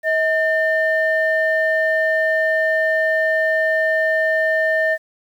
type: tone pair together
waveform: sine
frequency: 636.4 / 1800 Hz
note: D#5 / A6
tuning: +39 / +39 cents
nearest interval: octave + tritone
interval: 1800 cents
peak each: -17 dBFS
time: 0.03-4.98 s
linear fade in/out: 50 ms
effects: tanh soft clip ceiling -8 dBFS + 8-bit